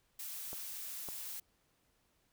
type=noise; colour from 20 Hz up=blue; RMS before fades=-44 dBFS; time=0.19-1.4 s; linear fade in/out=5 ms
type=clicks; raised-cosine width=1 ms; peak=-32 dBFS; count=2; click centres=0.531 / 1.087 s
effects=pink hiss -75 dBFS RMS until 2.32 s